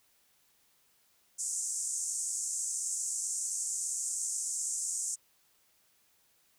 white band-pass noise, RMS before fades -35 dBFS, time 1.38-5.16 s, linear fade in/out 20 ms, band 6500 to 8600 Hz, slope 48 dB/octave, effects white hiss -69 dBFS RMS until 6.58 s

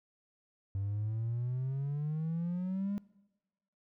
triangle exponential sweep, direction up, 96.8 to 205.1 Hz, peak -29 dBFS, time 0.75-2.98 s, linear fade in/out 0 ms, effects noise-tail reverb RT60 1.0 s tail -23 dB re dry + tanh soft clip ceiling -27 dBFS

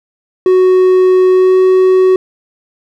triangle tone with pitch glide, 370.4 to 373.4 Hz, F#4 to F#4, +2 to +16 cents, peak -3 dBFS, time 0.46-2.16 s, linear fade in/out 2 ms, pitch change +14 cents, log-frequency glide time 1.3-1.58 s, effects none

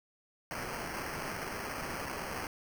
violet noise with sample-and-hold, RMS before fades -39 dBFS, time 0.51-2.47 s, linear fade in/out 0 ms, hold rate 3675 Hz, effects none

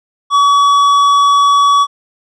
sine tone with tanh clipping, 1135 Hz, C#6, 41 cents sharp, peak -8 dBFS, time 0.3-1.87 s, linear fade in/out 50 ms, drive 10 dB, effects none

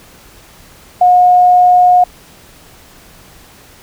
sine tone, 721 Hz, F#5, 45 cents flat, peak -4 dBFS, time 1.01-2.04 s, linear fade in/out 5 ms, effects pink hiss -41 dBFS RMS until 3.82 s

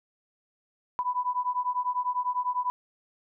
sine beating tone pair, 987.8 / 997.8 Hz, B5 / B5, 0 / +17 cents, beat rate 10 Hz, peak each -29 dBFS, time 0.99-2.7 s, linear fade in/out 0 ms, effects none

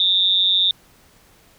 sine tone with amplitude modulation, 3638 Hz, A#7, 43 cents flat, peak -10 dBFS, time 0-0.71 s, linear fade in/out 2 ms, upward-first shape sine, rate 187 Hz, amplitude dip 90%, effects pink hiss -53 dBFS RMS until 1.58 s

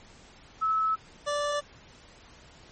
sine / 25% pulse tone pair in turn, 1300 / 583.8 Hz, E6 / D5, -24 / -10 cents, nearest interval octave + major second, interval 1386 cents, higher first, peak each -23 dBFS, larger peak neither, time 0.61-0.96 / 1.26-1.61 s, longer neither, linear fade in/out 20 ms, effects pink hiss -53 dBFS RMS until 2.71 s + MP3 32 kbps

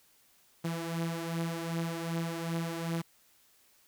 sawtooth beating tone pair, 165.7 / 168.3 Hz, E3 / E3, +9 / +36 cents, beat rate 2.6 Hz, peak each -30 / -34 dBFS, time 0.64-3.02 s, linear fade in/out 10 ms, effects white hiss -65 dBFS RMS until 3.87 s

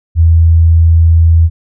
sine tone, 82.41 Hz, E2, in tune, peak -3 dBFS, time 0.15-1.5 s, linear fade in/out 50 ms, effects none

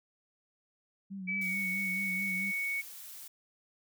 sine tone with vibrato, 190 Hz, F#3, 46 cents sharp, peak -38 dBFS, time 1.1-2.52 s, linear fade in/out 20 ms, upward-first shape sine, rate 4.6 Hz, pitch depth 62 cents each way
sine tone with pitch glide, 2297 to 2225 Hz, D7 to C#7, -39 to +6 cents, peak -31 dBFS, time 1.27-2.82 s, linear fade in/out 20 ms, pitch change -55 cents, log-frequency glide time 1.39-1.57 s
blue noise, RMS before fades -47 dBFS, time 1.41-3.28 s, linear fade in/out 5 ms
effects none

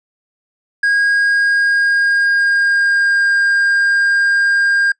triangle tone with pitch glide, 1635 to 1607.8 Hz, G#6 to G6, -28 to +43 cents, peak -9 dBFS, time 0.83-4.92 s, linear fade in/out 5 ms, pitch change -29 cents, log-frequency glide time 1.09-3.33 s, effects noise-tail reverb RT60 0.1 s tail -24 dB re dry + resampled to 22050 Hz

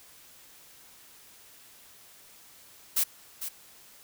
blue noise with echo, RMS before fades -25 dBFS, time 2.96-3.04 s, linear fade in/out 10 ms, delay 450 ms, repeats 1, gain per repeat -10 dB, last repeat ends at 3.49 s, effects white hiss -54 dBFS RMS until 4.03 s

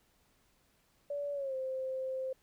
sine tone with pitch glide, 574 to 523.3 Hz, D5 to C5, -40 to 0 cents, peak -34 dBFS, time 1.1-2.33 s, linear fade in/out 5 ms, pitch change -160 cents, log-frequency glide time 1.33-1.55 s, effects pink hiss -71 dBFS RMS until 2.42 s

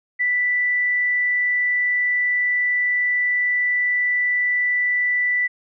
sine tone, 1975.5 Hz, B6, in tune, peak -17 dBFS, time 0.19-5.48 s, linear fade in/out 20 ms, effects none

